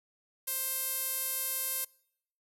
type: tone with band-pass filter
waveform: sawtooth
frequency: 526 Hz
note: C5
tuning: 9 cents sharp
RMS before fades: -34 dBFS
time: 0.47-1.85 s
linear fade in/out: 10 ms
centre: 12000 Hz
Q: 2.9
effects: noise-tail reverb RT60 0.7 s tail -26 dB re dry